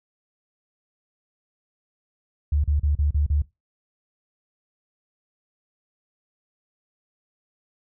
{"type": "tone bursts", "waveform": "sine", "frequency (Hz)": 73.42, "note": "D2", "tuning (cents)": 0, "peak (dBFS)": -18, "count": 6, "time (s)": [2.52, 3.42], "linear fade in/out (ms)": 5, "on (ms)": 120, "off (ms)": 36, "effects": ["noise-tail reverb RT60 0.2 s tail -19 dB re dry"]}